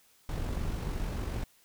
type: noise with amplitude modulation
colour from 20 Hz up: brown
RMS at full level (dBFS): -32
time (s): 0.29-1.44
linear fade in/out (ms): 2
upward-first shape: sine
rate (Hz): 46.8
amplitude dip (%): 35
effects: white hiss -64 dBFS RMS until 1.64 s